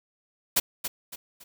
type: noise with echo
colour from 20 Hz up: white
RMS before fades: -21 dBFS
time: 0.56-0.6 s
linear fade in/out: 10 ms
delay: 280 ms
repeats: 3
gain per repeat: -9 dB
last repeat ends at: 1.44 s
effects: none